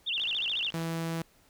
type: tone with vibrato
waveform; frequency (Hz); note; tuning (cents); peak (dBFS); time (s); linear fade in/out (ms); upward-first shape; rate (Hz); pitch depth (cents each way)
sine; 3141; G7; +3; -28; 0.06-0.71; 20; sine; 14; 270
type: click train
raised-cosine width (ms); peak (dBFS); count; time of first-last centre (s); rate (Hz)
0.2; -29; 36; 0.18-0.834; 53.5
type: tone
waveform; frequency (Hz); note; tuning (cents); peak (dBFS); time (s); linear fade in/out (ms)
sawtooth; 164.81; E3; 0; -27; 0.74-1.22; 2
effects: pink hiss -63 dBFS RMS until 1.49 s